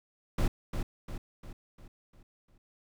brown noise with echo, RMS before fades -26 dBFS, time 0.38-0.48 s, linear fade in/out 5 ms, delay 350 ms, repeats 6, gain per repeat -6 dB, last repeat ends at 2.58 s, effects none

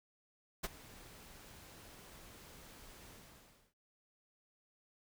pink noise with ADSR envelope, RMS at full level -37 dBFS, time 0.63-3.74 s, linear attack 14 ms, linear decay 30 ms, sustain -19 dB, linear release 650 ms, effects none

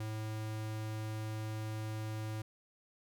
square tone, 108.8 Hz, A2, 19 cents flat, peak -38 dBFS, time 0-2.42 s, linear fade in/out 5 ms, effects none

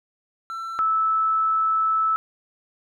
triangle / sine tone pair in turn, 1340 / 1309.4 Hz, E6 / E6, +28 / -12 cents, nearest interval unison, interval 40 cents, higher first, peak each -27 / -18 dBFS, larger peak second, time 0.5-0.79 / 0.79-2.16 s, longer second, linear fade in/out 0 ms, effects none

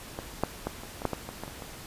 clicks, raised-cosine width 1 ms, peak -20 / -10 / -15 / -27 / -22 / -11 / -16 / -23 / -21 / -27 / -25 dBFS, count 11, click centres 0.189 / 0.436 / 0.67 / 0.835 / 1.019 / 1.053 / 1.133 / 1.29 / 1.436 / 1.479 / 1.622 s, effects pink hiss -44 dBFS RMS until 1.86 s + resampled to 32000 Hz

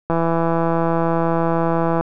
click train, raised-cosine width 1 ms, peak -6 dBFS, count 318, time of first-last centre 0.1-2.01 s, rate 166 Hz, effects none

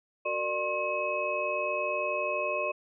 sine tone cluster, 372.3 / 464.4 / 597 / 1070 / 2559 Hz, F#4 / A#4 / D5 / C6 / D#7, +11 / -7 / +28 / +38 / +48 cents, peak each -39 / -39 / -31 / -34 / -33 dBFS, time 0.25-2.72 s, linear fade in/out 10 ms, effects none

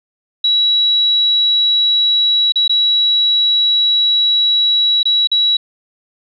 sine tone with dropouts, 3900 Hz, B7, 23 cents flat, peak -10 dBFS, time 0.44-5.57 s, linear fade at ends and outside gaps 5 ms, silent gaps 2.522-2.557 / 2.679-2.694 / 5.031-5.054 / 5.273-5.315 s, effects none

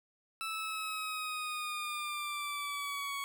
20% pulse linear sweep, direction down, 1318 to 1112 Hz, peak -31 dBFS, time 0.41-3.24 s, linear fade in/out 0 ms, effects none

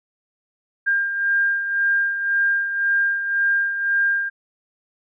sine beating tone pair, 1602 / 1603.9 Hz, G6 / G6, +37 / +39 cents, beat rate 1.9 Hz, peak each -18 / -26 dBFS, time 0.86-4.3 s, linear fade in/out 20 ms, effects none

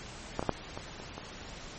clicks, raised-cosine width 1 ms, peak -15 / -18 / -11 / -24 / -29 / -24 dBFS, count 6, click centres 0.394 / 0.427 / 0.493 / 0.775 / 1 / 1.18 s, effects pink hiss -45 dBFS RMS until 1.78 s + MP3 32 kbps

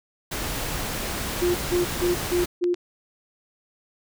pink noise, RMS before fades -29 dBFS, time 0.31-2.46 s, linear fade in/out 10 ms
sine tone bursts, 353 Hz, F4, 19 cents sharp, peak -19 dBFS, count 5, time 1.41-2.75 s, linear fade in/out 20 ms, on 140 ms, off 160 ms
clicks, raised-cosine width 0.2 ms, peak -19 dBFS, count 5, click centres 1.7 / 1.771 / 2.252 / 2.641 / 2.743 s
effects none

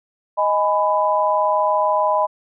sine chord, G# minor, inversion second, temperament just, 623 / 830.6 / 996.7 Hz, D#5 / G#5 / B5, +2 / 0 / +16 cents, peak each -19 / -22 / -18 dBFS, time 0.37-2.27 s, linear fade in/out 20 ms, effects none

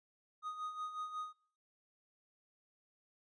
triangle tone with tremolo, 1244.5 Hz, D#6, in tune, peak -36 dBFS, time 0.42-1.33 s, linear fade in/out 50 ms, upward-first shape sine, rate 5.5 Hz, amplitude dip 65%, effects noise-tail reverb RT60 0.5 s tail -24 dB re dry + resampled to 22050 Hz

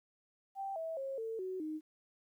sine tone with pitch steps, 782 / 650 / 540.3 / 449.1 / 373.3 / 310.3 Hz, G5 / E5 / C#5 / A4 / F#4 / D#4, -4 / -24 / -44 / +35 / +15 / -5 cents, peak -37 dBFS, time 0.55-1.81 s, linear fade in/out 50 ms, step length 210 ms, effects 12-bit

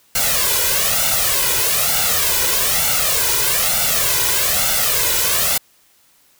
white noise with flanger, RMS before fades -17 dBFS, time 0.15-5.58 s, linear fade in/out 5 ms, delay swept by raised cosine 1.4 to 2.05 ms, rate 1.1 Hz, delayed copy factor +0.75, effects white hiss -55 dBFS RMS until 6.39 s

